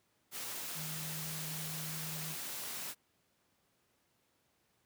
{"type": "tone in noise", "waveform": "sine", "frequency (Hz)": 157.2, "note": "D#3", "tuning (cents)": 18, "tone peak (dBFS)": -43, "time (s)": [0.74, 2.36], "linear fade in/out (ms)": 50, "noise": "white", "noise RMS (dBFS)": -42, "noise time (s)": [0.31, 2.95], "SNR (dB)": -4, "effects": ["pink hiss -75 dBFS RMS until 4.85 s", "high-pass 100 Hz 12 dB/octave"]}